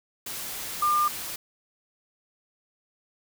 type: tone in noise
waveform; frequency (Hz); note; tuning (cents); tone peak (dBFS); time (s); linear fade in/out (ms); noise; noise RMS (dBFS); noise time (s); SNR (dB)
sine; 1200; D6; +37; -20; 0.82-1.08; 5; white; -35; 0.26-1.36; +12
effects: none